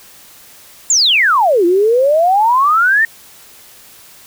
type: exponential two-way sweep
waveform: sine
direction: down then up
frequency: 7459 to 335.9 to 1859 Hz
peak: -8 dBFS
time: 0.9-3.05 s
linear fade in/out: 2 ms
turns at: 1.65 s
effects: white hiss -41 dBFS RMS until 4.26 s